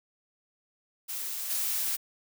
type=noise with level steps; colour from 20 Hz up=blue; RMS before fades=-35 / -30 dBFS; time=1.08-1.97 s; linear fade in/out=20 ms; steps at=1.49 s; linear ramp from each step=20 ms; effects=none